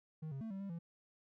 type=tone with pitch steps; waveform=triangle; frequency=156.9 / 135.7 / 223.1 / 193.7 / 197.6 / 168.4 Hz; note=D#3 / C#3 / A3 / G3 / G3 / E3; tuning=+15 / -36 / +24 / -20 / +14 / +37 cents; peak=-39 dBFS; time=0.22-0.79 s; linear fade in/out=10 ms; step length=95 ms; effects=none